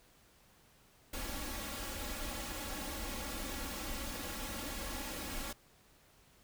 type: noise with comb filter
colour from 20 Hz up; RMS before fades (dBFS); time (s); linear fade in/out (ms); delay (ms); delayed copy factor
pink; -41; 1.13-5.53; 5; 3.6; +0.85
effects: pink hiss -65 dBFS RMS until 6.43 s